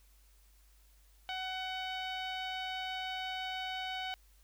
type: tone with low-pass filter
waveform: sawtooth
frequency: 749 Hz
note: F#5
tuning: 21 cents sharp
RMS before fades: -39 dBFS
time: 1.29-4.14 s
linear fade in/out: 0 ms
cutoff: 3300 Hz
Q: 3.7
effects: added 50 Hz sine -61 dBFS peak until 4.43 s + white hiss -69 dBFS RMS until 4.43 s